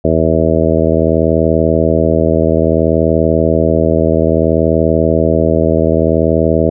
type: harmonic tone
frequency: 80.6 Hz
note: E2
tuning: 38 cents flat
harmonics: 1 / 2 / 3 / 4 / 5 / 6 / 7 / 8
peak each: -17 / -17 / -17 / -17 / -17 / -17 / -17 / -17 dBFS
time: 0.04-6.7 s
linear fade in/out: 10 ms
effects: none